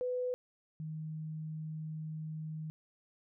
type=tone pair in turn; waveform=sine; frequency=499.6 / 156.46 Hz; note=B4 / D#3; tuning=+20 / +10 cents; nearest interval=octave + minor sixth; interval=2010 cents; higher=first; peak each=-32 / -38 dBFS; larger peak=first; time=0.01-0.34 / 0.8-2.7 s; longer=second; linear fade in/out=0 ms; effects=none